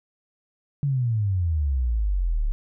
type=exponential sweep; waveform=sine; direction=down; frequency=146 to 34.38 Hz; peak=-20 dBFS; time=0.83-2.52 s; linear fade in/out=0 ms; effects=none